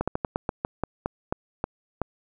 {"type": "slowing click train", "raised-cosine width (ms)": 1, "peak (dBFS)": -11, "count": 12, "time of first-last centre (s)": [0.01, 2.017], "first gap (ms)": 66, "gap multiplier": 1.19, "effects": []}